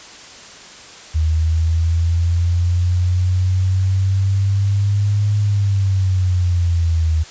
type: linear two-way sweep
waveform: sine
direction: up then down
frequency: 78.4 to 103.83 to 78.4 Hz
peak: -13 dBFS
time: 1.14-7.24 s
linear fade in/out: 20 ms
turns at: 5.37 s
effects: white hiss -38 dBFS RMS until 7.3 s + resampled to 16000 Hz